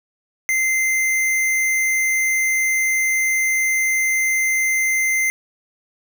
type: tone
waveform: square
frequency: 2079 Hz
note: C7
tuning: 12 cents flat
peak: -17 dBFS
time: 0.49-5.3 s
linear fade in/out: 0 ms
effects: none